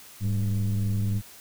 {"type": "tone with frequency modulation", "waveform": "sine", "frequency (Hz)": 103.83, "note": "G#2", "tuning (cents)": 0, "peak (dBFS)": -21, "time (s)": [0.2, 1.22], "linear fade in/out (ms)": 50, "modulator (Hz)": 92.2, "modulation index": 0.78, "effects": ["tanh soft clip ceiling -20 dBFS", "white hiss -48 dBFS RMS until 1.4 s"]}